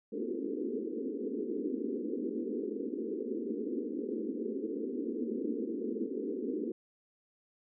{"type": "band-pass noise", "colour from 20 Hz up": "pink", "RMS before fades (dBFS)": -36, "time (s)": [0.12, 6.72], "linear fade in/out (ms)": 5, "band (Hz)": [220, 470], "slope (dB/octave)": 96, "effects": []}